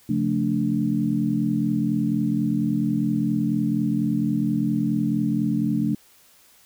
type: tone cluster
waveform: sine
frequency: 137.2 / 176.6 / 220.9 / 290.9 Hz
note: C#3 / F3 / A3 / D4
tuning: -17 / +20 / +7 / -16 cents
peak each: -28 / -27 / -23 / -25 dBFS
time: 0.09-5.95 s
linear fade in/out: 5 ms
effects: white hiss -55 dBFS RMS until 6.65 s